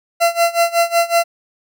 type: tone with tremolo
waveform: 40% pulse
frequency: 680 Hz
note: F5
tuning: 46 cents flat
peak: -9 dBFS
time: 0.2-1.24 s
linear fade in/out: 20 ms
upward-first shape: sine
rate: 5.4 Hz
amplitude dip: 90%
effects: none